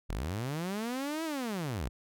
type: linear two-way sweep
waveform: sawtooth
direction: up then down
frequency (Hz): 34.2 to 330.6 to 46.58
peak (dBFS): -29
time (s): 0.09-1.89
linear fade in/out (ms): 10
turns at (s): 1.24
effects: none